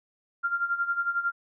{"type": "tone with tremolo", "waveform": "sine", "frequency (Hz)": 1391, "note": "F6", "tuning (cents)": -7, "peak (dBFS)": -22, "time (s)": [0.43, 1.32], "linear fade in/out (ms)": 20, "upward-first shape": "sine", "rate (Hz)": 11, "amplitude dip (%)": 75, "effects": []}